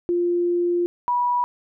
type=tone pair in turn; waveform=sine; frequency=349.2 / 974.9 Hz; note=F4 / B5; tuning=0 / -23 cents; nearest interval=octave + tritone; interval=1777 cents; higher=second; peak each=-18 dBFS; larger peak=neither; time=0.09-0.86 / 1.08-1.44 s; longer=first; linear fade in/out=0 ms; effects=none